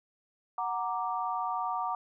sine chord, Gb augmented, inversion none, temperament equal, 740 / 932.3 / 1174.7 Hz, Gb5 / Bb5 / D6, 0 / 0 / 0 cents, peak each -34 dBFS, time 0.58-1.95 s, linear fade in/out 2 ms, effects none

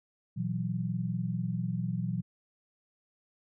sine chord, B suspended fourth, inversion none, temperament equal with one note detuned, 120.3 / 164.81 / 185 Hz, B2 / E3 / F#3, -45 / 0 / 0 cents, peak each -34 dBFS, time 0.36-2.22 s, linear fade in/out 20 ms, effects none

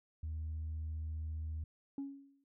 sine tone, 78.7 Hz, D#2, 20 cents sharp, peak -36 dBFS, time 0.23-1.64 s, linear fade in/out 5 ms
sine tone with exponential decay, 277.2 Hz, C#4, in tune, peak -34 dBFS, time 1.98-2.44 s, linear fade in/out 2 ms, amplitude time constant 98 ms
effects tanh soft clip ceiling -35 dBFS

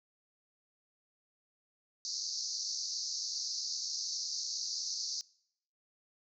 pink band-pass noise, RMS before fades -38 dBFS, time 2.05-5.21 s, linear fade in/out 0 ms, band 4300 to 6400 Hz, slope 96 dB/octave, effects noise-tail reverb RT60 0.7 s tail -23 dB re dry

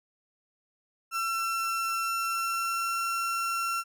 35% pulse tone with pitch glide, 1348 to 1358.9 Hz, E6 to F6, +38 to -48 cents, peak -26 dBFS, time 1.11-3.84 s, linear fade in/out 50 ms, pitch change +14 cents, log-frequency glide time 1.95-3.02 s, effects none

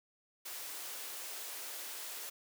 white high-pass noise, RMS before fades -44 dBFS, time 0.45-2.3 s, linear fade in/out 10 ms, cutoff 330 Hz, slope 24 dB/octave, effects none

